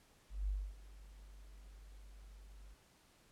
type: tone with ADSR envelope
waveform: sine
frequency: 49.15 Hz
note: G1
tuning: 5 cents sharp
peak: -33 dBFS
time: 0.29-2.75 s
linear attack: 190 ms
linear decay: 260 ms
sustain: -20 dB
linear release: 16 ms
effects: pink hiss -68 dBFS RMS until 3.31 s + low-pass 12000 Hz 12 dB/octave